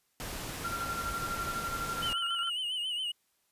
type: noise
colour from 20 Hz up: pink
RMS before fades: -39 dBFS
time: 0.2-2.13 s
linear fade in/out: 0 ms
type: tone with tremolo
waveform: sine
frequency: 1375 Hz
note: F6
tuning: 27 cents flat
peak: -32 dBFS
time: 0.64-2.5 s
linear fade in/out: 10 ms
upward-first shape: square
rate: 12 Hz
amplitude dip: 50%
type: tone with vibrato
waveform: triangle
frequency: 2960 Hz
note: F#7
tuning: in tune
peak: -30 dBFS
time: 2.02-3.12 s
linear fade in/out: 10 ms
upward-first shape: sine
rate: 7.3 Hz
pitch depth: 74 cents each way
effects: white hiss -74 dBFS RMS until 3.51 s + resampled to 32000 Hz